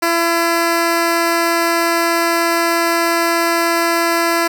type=tone; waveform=10% pulse; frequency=336.8 Hz; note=E4; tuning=37 cents sharp; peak=-5 dBFS; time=0.02-4.48 s; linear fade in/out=10 ms; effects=none